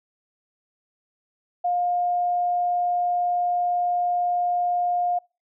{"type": "tone", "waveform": "sine", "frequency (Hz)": 709, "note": "F5", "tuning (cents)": 26, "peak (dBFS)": -20, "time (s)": [1.64, 5.19], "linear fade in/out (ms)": 10, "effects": ["noise-tail reverb RT60 0.3 s tail -26 dB re dry"]}